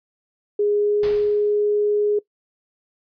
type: tone with pitch glide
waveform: sine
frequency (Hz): 413.3 to 415.9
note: G#4 to G#4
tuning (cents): -8 to +2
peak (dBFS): -16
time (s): 0.59-2.19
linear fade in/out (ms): 5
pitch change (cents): +10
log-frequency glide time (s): 0.78-1.03
type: noise with exponential decay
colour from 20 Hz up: pink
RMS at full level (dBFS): -31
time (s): 1.03-1.63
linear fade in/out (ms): 2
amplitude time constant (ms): 130
effects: noise-tail reverb RT60 0.1 s tail -20 dB re dry + resampled to 11025 Hz